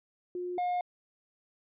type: tone pair in turn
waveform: sine / triangle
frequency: 357.7 / 715.4 Hz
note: F4 / F5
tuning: +41 / +41 cents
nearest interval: octave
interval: 1200 cents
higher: second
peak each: -33 / -26 dBFS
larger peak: second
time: 0.35-0.58 / 0.58-0.81 s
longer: neither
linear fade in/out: 2 ms
effects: resampled to 8000 Hz